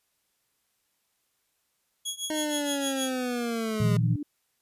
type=tone with tremolo; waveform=20% pulse; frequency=3331 Hz; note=G#7; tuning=4 cents sharp; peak=-23 dBFS; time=2.05-3.12 s; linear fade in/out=10 ms; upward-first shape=triangle; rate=6.4 Hz; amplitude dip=95%
type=linear sweep; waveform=25% pulse; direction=down; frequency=311.1 to 202.9 Hz; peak=-24 dBFS; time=2.3-3.97 s; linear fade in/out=2 ms
type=tone with exponential growth; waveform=sine; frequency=293.7 Hz; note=D4; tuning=in tune; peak=-29 dBFS; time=3.77-4.23 s; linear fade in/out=5 ms; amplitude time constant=100 ms
type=chord; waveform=sine; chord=Bb suspended fourth; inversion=none; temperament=equal with one note detuned; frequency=116.54 / 158.65 / 174.61 Hz; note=Bb2 / Eb3 / F3; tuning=0 / +34 / 0 cents; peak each=-23 / -27 / -29 dBFS; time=3.8-4.16 s; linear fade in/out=5 ms
effects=white hiss -74 dBFS RMS until 4.61 s + resampled to 32000 Hz